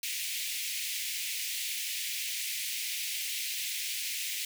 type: high-pass noise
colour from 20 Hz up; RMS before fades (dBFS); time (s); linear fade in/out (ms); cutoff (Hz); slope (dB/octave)
pink; -35; 0.03-4.45; 2; 2100; 48
effects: none